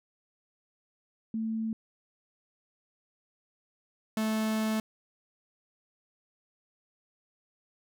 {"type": "tone pair in turn", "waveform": ["sine", "45% pulse"], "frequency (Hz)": [222.4, 218.5], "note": ["A3", "A3"], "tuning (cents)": [19, -12], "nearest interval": "unison", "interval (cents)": 31, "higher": "first", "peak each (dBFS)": [-29, -27], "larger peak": "second", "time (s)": [[1.34, 1.73], [4.17, 4.8]], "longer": "second", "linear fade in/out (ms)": 2, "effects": []}